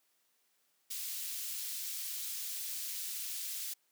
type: high-pass noise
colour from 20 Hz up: white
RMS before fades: -40 dBFS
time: 0.9-3.74 s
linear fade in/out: 10 ms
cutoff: 3200 Hz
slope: 12 dB/octave
effects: white hiss -75 dBFS RMS until 3.91 s + high-pass 200 Hz 12 dB/octave